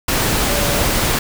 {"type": "tone in noise", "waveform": "sine", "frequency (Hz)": 576, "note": "D5", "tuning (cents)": -34, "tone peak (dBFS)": -23, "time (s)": [0.49, 0.83], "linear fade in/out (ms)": 5, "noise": "pink", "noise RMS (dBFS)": -17, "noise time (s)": [0.08, 1.19], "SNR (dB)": -9, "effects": []}